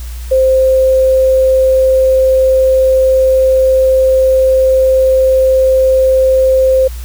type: tone with quantisation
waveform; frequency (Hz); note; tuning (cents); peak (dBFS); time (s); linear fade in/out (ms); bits
sine; 523.3; C5; 0; -6; 0.31-6.88; 10; 6
effects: added 60 Hz sine -21 dBFS peak until 7.04 s + white hiss -36 dBFS RMS until 7.04 s